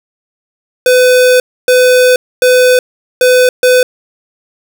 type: tone bursts at uneven times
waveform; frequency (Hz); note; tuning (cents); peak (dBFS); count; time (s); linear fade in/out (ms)
square; 503; B4; +32; -5; 5; 0.86-1.4 / 1.68-2.16 / 2.42-2.79 / 3.21-3.49 / 3.63-3.83; 2
effects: none